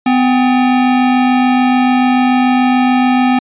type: tone pair together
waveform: square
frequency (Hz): 252.2 / 803.5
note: B3 / G5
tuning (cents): +36 / +43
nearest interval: octave + minor sixth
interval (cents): 2007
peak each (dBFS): -10 / -17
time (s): 0.06-3.39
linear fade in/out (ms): 5
effects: resampled to 8000 Hz